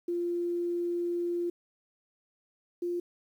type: tone pair in turn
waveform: sine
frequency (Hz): 347.3 / 349.7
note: F4 / F4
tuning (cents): -10 / +2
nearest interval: unison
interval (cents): 12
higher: second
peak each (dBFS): -28 / -29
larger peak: first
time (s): 0.08-1.5 / 2.82-3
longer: first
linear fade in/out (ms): 5
effects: 10-bit